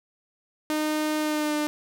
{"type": "tone with pitch glide", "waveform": "sawtooth", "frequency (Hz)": [306.6, 299.8], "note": ["D#4", "D4"], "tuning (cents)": [-25, 36], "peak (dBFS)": -20, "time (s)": [0.7, 1.67], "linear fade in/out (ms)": 0, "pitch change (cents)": -39, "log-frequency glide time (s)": [1.19, 1.55], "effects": []}